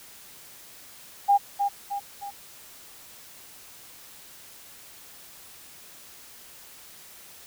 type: tone with echo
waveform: sine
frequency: 805 Hz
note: G5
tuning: 46 cents sharp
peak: -15 dBFS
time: 1.28-1.38 s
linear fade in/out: 20 ms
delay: 310 ms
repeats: 3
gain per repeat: -6 dB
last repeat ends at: 2.31 s
effects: white hiss -48 dBFS RMS until 7.46 s